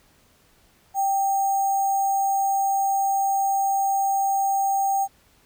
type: tone with sample-and-hold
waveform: sine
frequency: 784 Hz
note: G5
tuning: in tune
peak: -19 dBFS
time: 0.94-5.08 s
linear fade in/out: 50 ms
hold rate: 7350 Hz
effects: pink hiss -59 dBFS RMS until 5.45 s